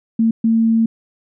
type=tone bursts at uneven times; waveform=sine; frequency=226 Hz; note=A3; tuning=47 cents sharp; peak=-11 dBFS; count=2; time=0.19-0.31 / 0.44-0.86 s; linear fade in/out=5 ms; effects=none